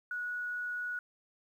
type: tone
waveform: sine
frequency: 1463 Hz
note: F#6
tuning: 20 cents flat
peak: -34 dBFS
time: 0.11-0.99 s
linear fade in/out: 2 ms
effects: 11-bit